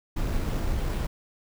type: noise with sample-and-hold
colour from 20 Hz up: brown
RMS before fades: -27 dBFS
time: 0.16-1.07 s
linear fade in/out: 10 ms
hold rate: 6300 Hz
effects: none